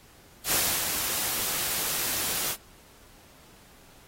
white noise with ADSR envelope, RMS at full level -24 dBFS, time 0.44-2.57 s, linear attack 79 ms, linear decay 310 ms, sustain -5 dB, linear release 63 ms, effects pink hiss -55 dBFS RMS until 4.07 s + AAC 48 kbps

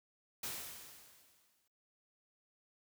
white noise with exponential decay, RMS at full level -40 dBFS, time 0.43-1.68 s, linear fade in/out 5 ms, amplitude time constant 270 ms, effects noise-tail reverb RT60 0.5 s tail -25 dB re dry

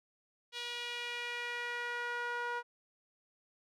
sawtooth tone with band-pass filter sweep, 480.6 Hz, B4, 47 cents flat, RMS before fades -39 dBFS, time 0.52-2.63 s, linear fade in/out 50 ms, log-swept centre 3400 to 1200 Hz, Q 2.1, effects none

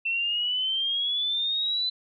sine exponential sweep, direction up, 2682 to 4029 Hz, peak -24 dBFS, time 0.05-1.9 s, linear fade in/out 10 ms, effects none

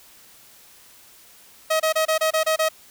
sawtooth tone bursts, 634 Hz, D#5, 32 cents sharp, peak -14 dBFS, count 8, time 1.7-2.689 s, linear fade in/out 10 ms, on 100 ms, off 27 ms, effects white hiss -50 dBFS RMS until 2.9 s

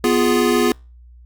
square chord, F diminished, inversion second, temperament equal, 246.9 / 349.2 / 415.3 Hz, Cb4 / F4 / Ab4, 0 / 0 / 0 cents, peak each -19 dBFS, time 0.04-0.72 s, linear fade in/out 2 ms, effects added 60 Hz sine -41 dBFS peak until 1.25 s + Opus 48 kbps

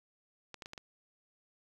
clicks, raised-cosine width 0.2 ms, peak -27 dBFS, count 5, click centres 0.543 / 0.622 / 0.659 / 0.734 / 0.778 s, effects 9-bit

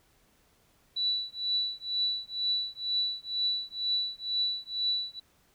sine tone with tremolo, 3951 Hz, B7, in tune, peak -24 dBFS, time 0.96-5.2 s, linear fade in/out 10 ms, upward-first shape triangle, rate 2.1 Hz, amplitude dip 100%, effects pink hiss -66 dBFS RMS until 5.54 s

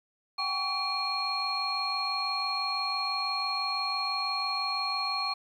sine tone cluster, 757 / 803 / 1129 / 2389 / 4261 Hz, F#5 / G5 / C#6 / D7 / C8, +39 / +41 / +31 / +29 / +31 cents, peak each -40 / -38 / -32 / -37 / -31 dBFS, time 0.38-5.34 s, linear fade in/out 10 ms, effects tanh soft clip ceiling -17 dBFS + 10-bit

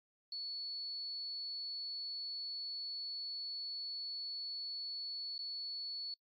sine tone with dropouts, 4420 Hz, C#8, 6 cents flat, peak -40 dBFS, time 0.32-6.14 s, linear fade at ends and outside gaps 2 ms, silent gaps 5.38-5.39 s, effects noise-tail reverb RT60 0.1 s tail -24 dB re dry + AAC 48 kbps

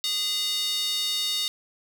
square tone with high-pass filter, 410 Hz, G#4, 22 cents flat, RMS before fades -27 dBFS, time 0.04-1.48 s, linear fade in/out 0 ms, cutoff 3800 Hz, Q 4.4, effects none

